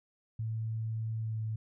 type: tone with pitch glide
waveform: sine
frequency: 111.4 to 109.8 Hz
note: A2 to A2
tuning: +22 to -3 cents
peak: -32 dBFS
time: 0.39-1.56 s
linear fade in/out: 5 ms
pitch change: -25 cents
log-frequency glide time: 1.18-1.41 s
effects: none